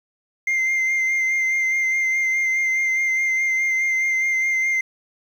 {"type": "tone with vibrato", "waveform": "sine", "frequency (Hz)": 2093, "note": "C7", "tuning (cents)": 0, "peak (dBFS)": -15, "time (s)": [0.47, 4.81], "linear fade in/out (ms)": 5, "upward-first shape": "sine", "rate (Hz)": 4.8, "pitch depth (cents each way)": 21, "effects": ["tanh soft clip ceiling -17 dBFS", "8-bit"]}